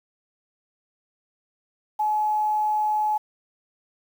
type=tone; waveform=sine; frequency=851 Hz; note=G#5; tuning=42 cents sharp; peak=-20 dBFS; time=1.99-3.18 s; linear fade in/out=10 ms; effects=8-bit